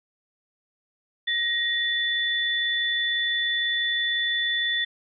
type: tone pair together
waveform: sine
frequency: 1885 / 3489 Hz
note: A#6 / A7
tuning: +19 / -15 cents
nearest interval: major seventh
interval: 1066 cents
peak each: -25 dBFS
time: 1.27-4.85 s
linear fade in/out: 10 ms
effects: none